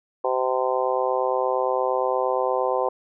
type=harmonic tone; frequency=128.6 Hz; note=C3; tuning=30 cents flat; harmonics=3 / 4 / 5 / 6 / 7 / 8; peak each=-28 / -24 / -29 / -28 / -29 / -29 dBFS; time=0.24-2.89 s; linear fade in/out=5 ms; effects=none